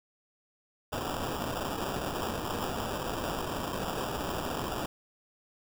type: noise with sample-and-hold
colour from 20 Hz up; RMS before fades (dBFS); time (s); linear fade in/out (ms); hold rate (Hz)
blue; -34; 0.92-4.86; 5; 2100
effects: none